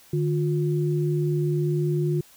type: tone pair together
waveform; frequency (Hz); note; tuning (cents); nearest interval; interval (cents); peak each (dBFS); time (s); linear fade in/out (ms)
sine; 150.12 / 355.2; D3 / F4; +38 / +29; octave + minor third; 1491; -22 / -26; 0.13-2.21; 5
effects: white hiss -53 dBFS RMS until 2.36 s